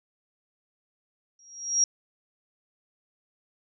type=tone with exponential growth; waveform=sine; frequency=5650 Hz; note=F8; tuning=19 cents sharp; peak=-16 dBFS; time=1.39-1.84 s; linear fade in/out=2 ms; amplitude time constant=96 ms; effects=none